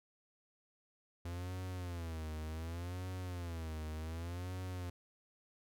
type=tone with vibrato; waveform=45% pulse; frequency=84.8 Hz; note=E2; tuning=50 cents sharp; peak=-40 dBFS; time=1.25-4.9 s; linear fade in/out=5 ms; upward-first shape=sine; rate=0.67 Hz; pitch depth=150 cents each way; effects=none